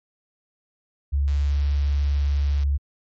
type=tone; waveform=sine; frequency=70.4 Hz; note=C#2; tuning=27 cents sharp; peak=-18 dBFS; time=1.12-2.78 s; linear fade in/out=20 ms
type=click train; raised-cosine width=0.2 ms; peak=-27 dBFS; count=200; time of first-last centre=1.28-2.634 s; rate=147 Hz
effects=MP3 32 kbps